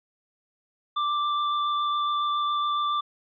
square tone with vibrato, 1177 Hz, D6, 3 cents sharp, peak -24 dBFS, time 0.96-3.01 s, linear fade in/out 10 ms, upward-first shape sine, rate 7.2 Hz, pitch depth 8 cents each way, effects resampled to 11025 Hz

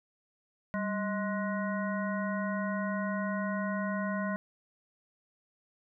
harmonic tone with a mistuned harmonic, 210 Hz, G#3, 19 cents sharp, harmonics 1 / 3 / 5 / 7 / 9, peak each -32 / -37 / -39 / -40 / -42 dBFS, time 0.74-4.36 s, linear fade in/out 0 ms, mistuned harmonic 1, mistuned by -120 cents, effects none

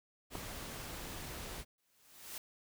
pink noise, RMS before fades -45 dBFS, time 0.3-1.65 s, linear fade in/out 50 ms
clicks, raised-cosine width 1 ms, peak -29 dBFS, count 2, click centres 0.352 / 0.355 s
white noise with exponential growth, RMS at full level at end -43 dBFS, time 1.78-2.38 s, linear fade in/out 2 ms, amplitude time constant 130 ms
effects none

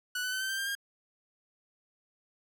sawtooth tone with pitch steps, 1480 / 1501.5 / 1523.4 / 1545.5 / 1568 / 1590.8 / 1614 Hz, F#6 / F#6 / G6 / G6 / G6 / G6 / G#6, 0 / +25 / -50 / -25 / 0 / +25 / -50 cents, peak -28 dBFS, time 0.15-0.752 s, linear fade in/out 5 ms, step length 86 ms, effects none

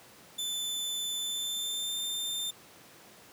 sawtooth tone with pitch glide, 3520 to 3586 Hz, A7 to A7, 0 to +32 cents, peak -29 dBFS, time 0.38-2.51 s, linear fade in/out 10 ms, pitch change +32 cents, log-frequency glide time 1.17-1.98 s, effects pink hiss -54 dBFS RMS until 3.32 s + high-pass 150 Hz 12 dB/octave

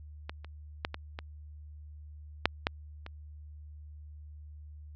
clicks, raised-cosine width 0.3 ms, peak -21 / -30 / -13 / -20 / -22 / -6 / -10 / -26 dBFS, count 8, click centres 0.295 / 0.446 / 0.849 / 0.944 / 1.189 / 2.456 / 2.669 / 3.064 s, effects added 75 Hz sine -45 dBFS peak until 4.95 s + low-pass 5000 Hz 12 dB/octave

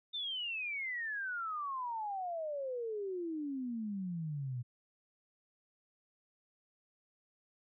sine exponential sweep, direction down, 3632 to 118.7 Hz, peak -36 dBFS, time 0.13-4.63 s, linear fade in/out 20 ms, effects none

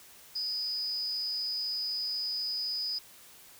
sine tone with amplitude modulation, 4978 Hz, D#8, in tune, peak -28 dBFS, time 0.35-2.99 s, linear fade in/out 10 ms, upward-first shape sine, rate 291 Hz, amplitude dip 60%, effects white hiss -54 dBFS RMS until 3.59 s

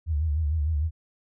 sine tone with vibrato, 76.8 Hz, D#2, 22 cents flat, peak -22 dBFS, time 0.06-0.91 s, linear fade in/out 50 ms, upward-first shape sine, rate 6.6 Hz, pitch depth 110 cents each way, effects none

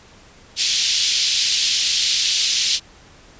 pink band-pass noise, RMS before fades -19 dBFS, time 0.56-2.8 s, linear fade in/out 50 ms, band 3200 to 6200 Hz, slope 24 dB/octave, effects pink hiss -47 dBFS RMS until 3.39 s + resampled to 16000 Hz

